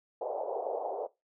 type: band-pass noise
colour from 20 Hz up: pink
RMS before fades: -35 dBFS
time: 0.21-1.07 s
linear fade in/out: 5 ms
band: 430 to 820 Hz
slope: 48 dB/octave
effects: noise-tail reverb RT60 0.2 s tail -18 dB re dry

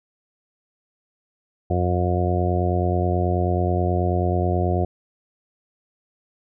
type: harmonic tone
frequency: 89.3 Hz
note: F2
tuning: 39 cents sharp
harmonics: 1 / 2 / 3 / 4 / 5 / 6 / 7 / 8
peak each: -21 / -27 / -33 / -26 / -32 / -32 / -30 / -27 dBFS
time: 1.7-4.85 s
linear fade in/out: 5 ms
effects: none

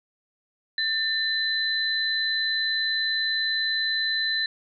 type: tone pair together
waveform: sine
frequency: 1790 / 4030 Hz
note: A6 / B7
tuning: +29 / +34 cents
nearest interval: octave + major second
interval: 1405 cents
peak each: -26 / -25 dBFS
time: 0.78-4.46 s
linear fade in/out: 2 ms
effects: none

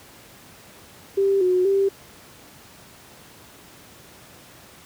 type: tone with pitch steps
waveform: sine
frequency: 393 / 365.2 / 392.7 Hz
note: G4 / F#4 / G4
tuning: +4 / -23 / +3 cents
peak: -16 dBFS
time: 1.17-1.89 s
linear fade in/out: 10 ms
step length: 240 ms
effects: pink hiss -47 dBFS RMS until 4.85 s + high-pass 80 Hz 12 dB/octave

